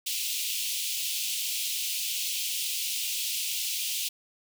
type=high-pass noise; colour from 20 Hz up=pink; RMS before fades=-31 dBFS; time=0.06-4.09 s; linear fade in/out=10 ms; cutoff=2600 Hz; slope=48 dB/octave; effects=none